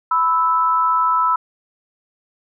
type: tone pair together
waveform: sine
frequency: 995.4 / 1313 Hz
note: B5 / E6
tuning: +13 / -7 cents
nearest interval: perfect fourth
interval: 480 cents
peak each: -17 / -16 dBFS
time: 0.11-1.36 s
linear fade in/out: 5 ms
effects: none